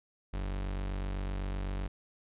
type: tone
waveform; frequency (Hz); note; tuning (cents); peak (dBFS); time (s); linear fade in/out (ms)
40% pulse; 47.89; G1; -40; -32; 0.33-1.88; 10
effects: resampled to 8000 Hz